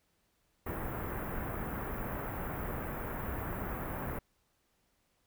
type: band-stop noise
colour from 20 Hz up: pink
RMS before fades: -38 dBFS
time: 0.66-4.19 s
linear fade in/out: 5 ms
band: 1800 to 15000 Hz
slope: 24 dB/octave
effects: pink hiss -75 dBFS RMS until 5.26 s